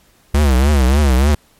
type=tone with vibrato; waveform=square; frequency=68.6 Hz; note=C#2; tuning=17 cents flat; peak=-10 dBFS; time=0.34-1.35 s; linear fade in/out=5 ms; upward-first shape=triangle; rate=3.4 Hz; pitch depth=190 cents each way; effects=pink hiss -53 dBFS RMS until 1.59 s + MP3 64 kbps